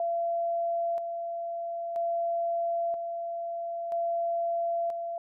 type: tone with tremolo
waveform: sine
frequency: 680 Hz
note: F5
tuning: 46 cents flat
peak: -26 dBFS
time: 0-5.18 s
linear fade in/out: 2 ms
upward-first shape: square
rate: 0.51 Hz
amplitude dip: 45%
effects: none